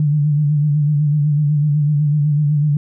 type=tone with vibrato; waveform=sine; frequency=148.1 Hz; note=D3; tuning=15 cents sharp; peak=-12 dBFS; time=0-2.77 s; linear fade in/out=2 ms; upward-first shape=sine; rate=8 Hz; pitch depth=53 cents each way; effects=none